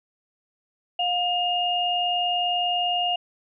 sine tone pair together, 712 / 2835 Hz, F5 / F7, +33 / +25 cents, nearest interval 2 octaves, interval 2392 cents, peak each -24 dBFS, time 0.99-3.16 s, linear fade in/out 5 ms, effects none

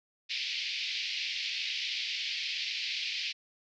pink band-pass noise, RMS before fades -35 dBFS, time 0.29-3.33 s, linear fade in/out 20 ms, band 2200 to 5100 Hz, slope 48 dB/octave, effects none

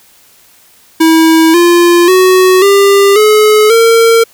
square tone with pitch steps, 323.4 / 346.6 / 371.5 / 398.2 / 426.7 / 457.4 Hz, E4 / F4 / F#4 / G4 / G#4 / A#4, -33 / -13 / +7 / +27 / +47 / -33 cents, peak -4 dBFS, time 1-4.24 s, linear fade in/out 10 ms, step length 540 ms, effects white hiss -44 dBFS RMS until 4.33 s

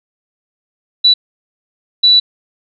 sine tone bursts at uneven times, 3951 Hz, B7, in tune, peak -5 dBFS, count 2, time 1.04-1.14 / 2.03-2.2 s, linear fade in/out 10 ms, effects none

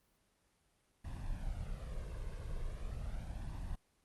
brown noise with flanger, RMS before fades -41 dBFS, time 1.04-3.76 s, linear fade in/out 10 ms, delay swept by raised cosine 1.1 to 1.93 ms, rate 0.38 Hz, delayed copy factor +0.9, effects pink hiss -75 dBFS RMS until 4.04 s + Opus 24 kbps

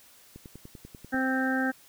click train, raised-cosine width 3 ms, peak -31 dBFS, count 9, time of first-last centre 0.36-1.144 s, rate 10.2 Hz
harmonic tone, 261.6 Hz, C4, in tune, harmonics 1 / 2 / 3 / 5 / 6 / 7, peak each -27 / -35 / -34 / -41 / -30 / -37 dBFS, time 1.12-1.72 s, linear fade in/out 20 ms
effects white hiss -56 dBFS RMS until 1.88 s

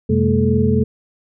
sine tone cluster, 89.1 / 129.2 / 206.6 / 229.9 / 430.8 Hz, F2 / C3 / G#3 / A#3 / A4, +35 / -21 / -9 / -24 / -37 cents, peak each -19 dBFS, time 0.09-0.84 s, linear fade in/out 10 ms, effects none

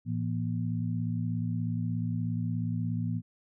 sine tone cluster, 111.3 / 168.1 / 239.6 Hz, A2 / E3 / A#3, +20 / +34 / +48 cents, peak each -31 / -33 / -35 dBFS, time 0.05-3.22 s, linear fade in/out 50 ms, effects none

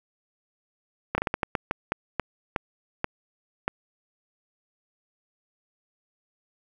slowing click train, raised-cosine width 0.5 ms, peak -9 dBFS, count 13, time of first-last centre 1.15-3.68 s, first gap 30 ms, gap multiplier 1.32, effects 8-bit

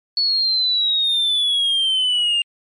sine exponential sweep, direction down, 4435 to 2794 Hz, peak -13 dBFS, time 0.17-2.42 s, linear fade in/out 2 ms, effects tanh soft clip ceiling -14 dBFS + MP3 48 kbps

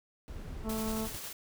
brown noise, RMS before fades -42 dBFS, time 0.28-1.17 s, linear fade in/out 0 ms
harmonic tone, 220 Hz, A3, in tune, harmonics 1 / 2 / 3 / 4 / 5 / 6, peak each -34 / -40 / -44 / -46 / -48 / -50 dBFS, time 0.63-1.09 s, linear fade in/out 50 ms
white noise with tremolo, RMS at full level -41 dBFS, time 0.69-1.33 s, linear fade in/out 5 ms, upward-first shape square, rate 11 Hz, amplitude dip 25%
effects none

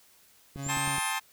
30% pulse tone, 138.59 Hz, C#3, in tune, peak -32 dBFS, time 0.55-1 s, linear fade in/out 50 ms
click train, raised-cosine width 3 ms, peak -27 dBFS, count 5, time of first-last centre 0.56-0.982 s, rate 9.47 Hz
sine exponential sweep, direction up, 7000 to 10980 Hz, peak -34 dBFS, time 0.62-1.14 s, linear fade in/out 50 ms
20% pulse chord, A half-diminished seventh, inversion third, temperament just, 792 / 880 / 1056 / 1267.2 Hz, G5 / A5 / C6 / Eb6, +18 / 0 / +16 / +31 cents, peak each -32 / -28 / -29 / -33 dBFS, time 0.68-1.2 s, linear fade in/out 20 ms
effects white hiss -60 dBFS RMS until 1.32 s

